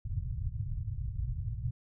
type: low-pass noise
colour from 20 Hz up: white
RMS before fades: -35 dBFS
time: 0.05-1.71 s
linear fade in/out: 5 ms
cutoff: 130 Hz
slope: 48 dB/octave
effects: none